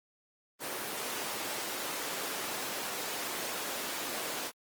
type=high-pass noise; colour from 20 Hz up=pink; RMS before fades=-37 dBFS; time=0.59-4.52 s; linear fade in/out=50 ms; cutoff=360 Hz; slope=12 dB/octave; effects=Opus 24 kbps